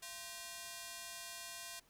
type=ring-modulated tone; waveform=5% pulse; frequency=864 Hz; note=A5; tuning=32 cents flat; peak=-31 dBFS; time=0.02-1.8 s; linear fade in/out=10 ms; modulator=179 Hz; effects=pink hiss -70 dBFS RMS until 1.89 s